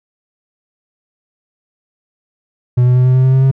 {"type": "tone with pitch steps", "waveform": "triangle", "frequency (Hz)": [123.47, 124.9, 126.36, 127.82, 129.31, 130.81, 132.33, 133.87], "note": ["B2", "B2", "B2", "C3", "C3", "C3", "C3", "C3"], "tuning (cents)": [0, 20, 40, -40, -20, 0, 20, 40], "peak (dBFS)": -5, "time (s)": [2.77, 3.514], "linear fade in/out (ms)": 10, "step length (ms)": 93, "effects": []}